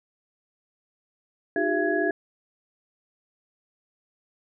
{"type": "tone cluster", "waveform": "sine", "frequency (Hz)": [310.8, 363, 400.3, 676, 1673], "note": ["D#4", "F#4", "G4", "E5", "G#6"], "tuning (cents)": [-2, -33, 36, 43, 12], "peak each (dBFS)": -28, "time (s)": [1.56, 2.11], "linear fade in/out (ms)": 2, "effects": []}